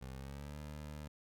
20% pulse tone with pitch glide, 65.41 to 74.7 Hz, C2 to D2, 0 to +30 cents, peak -40 dBFS, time 0.01-1.08 s, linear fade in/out 10 ms, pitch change +230 cents, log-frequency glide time 0.11-0.59 s, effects none

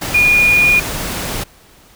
sine tone in noise, 2439 Hz, D#7, 35 cents flat, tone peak -8 dBFS, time 0.14-0.8 s, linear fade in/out 10 ms, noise pink, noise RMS -22 dBFS, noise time 0.01-1.44 s, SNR +11 dB, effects pink hiss -46 dBFS RMS until 1.95 s

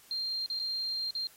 sine tone with dropouts, 4186 Hz, C8, in tune, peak -31 dBFS, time 0.11-1.27 s, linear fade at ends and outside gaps 1 ms, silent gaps 0.461-0.5 / 0.592-0.598 / 1.107-1.151 s, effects white hiss -58 dBFS RMS until 1.36 s + AAC 48 kbps

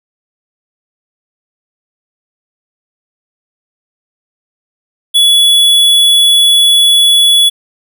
square tone, 3400 Hz, G#7, 40 cents sharp, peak -5 dBFS, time 5.14-7.5 s, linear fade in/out 20 ms, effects none

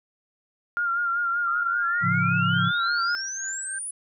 sine tone with vibrato, 1396.9 Hz, F6, in tune, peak -22 dBFS, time 0.77-3.15 s, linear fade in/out 0 ms, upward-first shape sine, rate 5.2 Hz, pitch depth 38 cents each way
sine exponential sweep, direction up, 1188 to 10140 Hz, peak -30 dBFS, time 1.47-3.91 s, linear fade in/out 5 ms
sine chord, A augmented, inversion none, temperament equal, 110 / 138.59 / 174.61 Hz, A2 / C#3 / E#3, 0 / 0 / 0 cents, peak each -28 / -28 / -25 dBFS, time 2.01-2.72 s, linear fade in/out 50 ms
sine tone with tremolo, 1568 Hz, G6, in tune, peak -30 dBFS, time 2.53-3.79 s, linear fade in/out 10 ms, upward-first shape triangle, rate 3.4 Hz, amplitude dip 75%
effects none

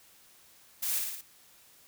blue noise with echo, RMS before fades -32 dBFS, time 0.82-0.99 s, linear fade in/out 10 ms, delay 56 ms, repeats 4, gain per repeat -3 dB, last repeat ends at 1.214 s, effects white hiss -59 dBFS RMS until 1.87 s

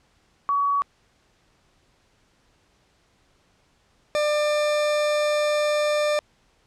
sine / 40% pulse tone pair in turn, 1130 / 596.9 Hz, C#6 / D5, +33 / +28 cents, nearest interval major seventh, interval 1105 cents, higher first, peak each -19 dBFS, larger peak neither, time 0.49-0.82 / 4.15-6.19 s, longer second, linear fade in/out 0 ms, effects pink hiss -63 dBFS RMS until 6.66 s + low-pass 7000 Hz 12 dB/octave

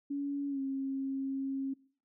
sine tone with pitch glide, 282.5 to 270.1 Hz, C#4 to C#4, +33 to -45 cents, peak -32 dBFS, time 0.1-1.74 s, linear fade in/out 10 ms, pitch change -78 cents, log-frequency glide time 0.49-0.6 s, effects noise-tail reverb RT60 0.5 s tail -22 dB re dry

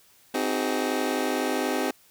25% pulse chord, Ab dominant seventh, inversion first, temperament just, 259.6 / 311.5 / 373.8 / 415.3 Hz, C4 / Eb4 / Gb4 / Ab4, -13 / +2 / +18 / 0 cents, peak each -25 / -27 / -28 / -27 dBFS, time 0.34-1.91 s, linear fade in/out 5 ms, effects white hiss -58 dBFS RMS until 2.1 s

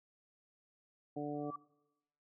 harmonic tone, 146.83 Hz, D3, in tune, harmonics 1 / 2 / 3 / 4 / 5, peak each -47 / -40 / -44 / -46 / -45 dBFS, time 1.16-1.51 s, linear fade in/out 10 ms
sine tone with exponential growth, 1157 Hz, D6, 26 cents flat, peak -38 dBFS, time 1.34-1.56 s, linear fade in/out 5 ms, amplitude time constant 46 ms
effects noise-tail reverb RT60 1.0 s tail -23 dB re dry

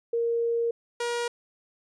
sine / sawtooth tone pair in turn, 466.2 / 476.3 Hz, A#4 / A#4, 0 / +37 cents, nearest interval unison, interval 37 cents, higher second, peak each -23 dBFS, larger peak neither, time 0.13-0.71 / 1-1.28 s, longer first, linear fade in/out 5 ms, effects resampled to 22050 Hz

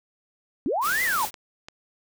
sine linear two-way sweep, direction up then down, 222.9 to 2079 to 814 Hz, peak -22 dBFS, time 0.66-1.25 s, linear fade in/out 0 ms, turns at 1.03 s
white noise, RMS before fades -31 dBFS, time 0.81-1.31 s, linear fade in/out 50 ms
clicks, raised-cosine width 0.2 ms, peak -22 dBFS, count 3, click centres 0.873 / 1.342 / 1.685 s
effects none

